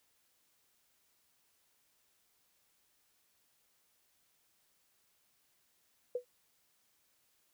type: tone with exponential decay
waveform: sine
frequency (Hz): 493.9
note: B4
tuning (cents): 0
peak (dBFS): -29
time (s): 6.15-6.25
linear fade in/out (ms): 5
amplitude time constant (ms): 20
effects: white hiss -74 dBFS RMS until 7.53 s